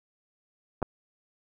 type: clicks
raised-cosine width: 1 ms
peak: -27 / -12 dBFS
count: 2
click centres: 0.819 / 0.827 s
effects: none